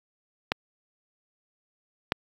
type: clicks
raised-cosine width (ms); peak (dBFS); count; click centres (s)
0.3; -6; 2; 0.519 / 2.121
effects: high-pass 80 Hz 12 dB/octave + 8-bit